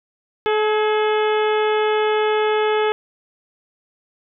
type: harmonic tone with a mistuned harmonic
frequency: 428.6 Hz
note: A4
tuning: 45 cents flat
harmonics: 1 / 2 / 3 / 4 / 5 / 6 / 7 / 8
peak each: -17 / -23 / -27 / -29 / -31 / -33 / -34 / -35 dBFS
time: 0.46-2.92 s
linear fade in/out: 0 ms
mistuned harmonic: 4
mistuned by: -48 cents
effects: none